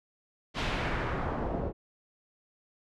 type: noise with low-pass filter sweep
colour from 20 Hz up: pink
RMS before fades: -32 dBFS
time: 0.54-1.73 s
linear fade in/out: 50 ms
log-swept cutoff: 3800 to 540 Hz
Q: 1.2
effects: none